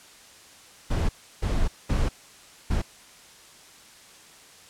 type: noise bursts at uneven times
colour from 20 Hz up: brown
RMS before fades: -23 dBFS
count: 4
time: 0.9-1.09 / 1.42-1.68 / 1.89-2.09 / 2.7-2.82 s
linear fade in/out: 10 ms
effects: white hiss -50 dBFS RMS until 4.69 s + low-pass 9000 Hz 12 dB/octave